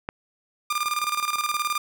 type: click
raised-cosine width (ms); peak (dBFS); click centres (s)
0.5; -14; 0.089
type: tone with tremolo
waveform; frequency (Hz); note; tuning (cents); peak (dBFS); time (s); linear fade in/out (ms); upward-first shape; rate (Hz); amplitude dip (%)
sawtooth; 1200; D6; +37; -18; 0.7-1.78; 5; square; 19; 65
effects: none